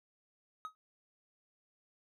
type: tone with exponential decay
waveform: triangle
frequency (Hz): 1265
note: D#6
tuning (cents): +28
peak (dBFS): -34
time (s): 0.65-0.75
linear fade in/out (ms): 0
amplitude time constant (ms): 20
effects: none